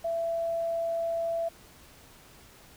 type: tone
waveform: sine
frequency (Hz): 668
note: E5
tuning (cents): +23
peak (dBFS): -27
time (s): 0.04-1.49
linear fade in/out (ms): 10
effects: pink hiss -54 dBFS RMS until 2.76 s